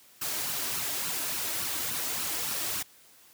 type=noise with flanger; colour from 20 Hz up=white; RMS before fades=-32 dBFS; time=0.21-2.83 s; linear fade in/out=10 ms; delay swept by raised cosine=0.7 to 3.2 ms; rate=3.5 Hz; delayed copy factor=+0.55; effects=white hiss -57 dBFS RMS until 3.33 s + high-pass 80 Hz 12 dB/octave